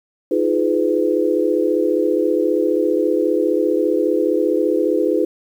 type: chord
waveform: sine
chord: F half-diminished seventh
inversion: third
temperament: just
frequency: 314.3 / 349.2 / 419.1 / 502.9 Hz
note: Eb4 / F4 / Ab4 / Cb5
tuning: +18 / 0 / +16 / +31 cents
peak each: -20 dBFS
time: 0.31-5.25 s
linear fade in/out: 5 ms
effects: 8-bit